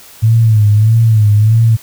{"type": "tone with vibrato", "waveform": "sine", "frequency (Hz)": 109.1, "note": "A2", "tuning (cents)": -14, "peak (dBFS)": -5, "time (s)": [0.22, 1.77], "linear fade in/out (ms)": 20, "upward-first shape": "sine", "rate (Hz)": 1.6, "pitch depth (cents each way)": 84, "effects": ["white hiss -38 dBFS RMS until 1.82 s"]}